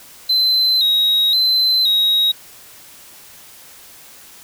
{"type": "tone with vibrato", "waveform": "triangle", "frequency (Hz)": 3930, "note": "B7", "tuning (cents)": -9, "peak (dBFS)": -11, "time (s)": [0.29, 2.32], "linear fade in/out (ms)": 10, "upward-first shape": "square", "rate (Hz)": 0.96, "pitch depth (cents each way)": 58, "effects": ["white hiss -42 dBFS RMS until 4.43 s"]}